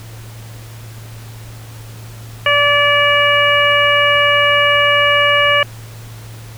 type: harmonic tone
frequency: 578 Hz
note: D5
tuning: 28 cents flat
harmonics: 1 / 2 / 3 / 4 / 5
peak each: -16 / -16 / -16 / -16 / -16 dBFS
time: 2.46-5.63 s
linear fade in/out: 2 ms
effects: added 112 Hz sine -31 dBFS peak until 6.57 s + pink hiss -39 dBFS RMS until 6.57 s